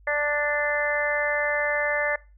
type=harmonic tone; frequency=293.7 Hz; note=D4; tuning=in tune; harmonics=2 / 3 / 4 / 5 / 6 / 7; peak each=-26 / -34 / -35 / -35 / -26 / -29 dBFS; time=0.07-2.16 s; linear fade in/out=5 ms; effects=noise-tail reverb RT60 0.3 s tail -21 dB re dry + added 50 Hz sine -50 dBFS peak until 2.37 s